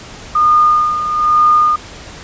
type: tone with tremolo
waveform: sine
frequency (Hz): 1220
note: D#6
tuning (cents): -34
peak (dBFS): -6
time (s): 0.35-1.76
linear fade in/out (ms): 5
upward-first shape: sine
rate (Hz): 1.1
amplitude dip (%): 65
effects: pink hiss -33 dBFS RMS until 2.23 s + resampled to 16000 Hz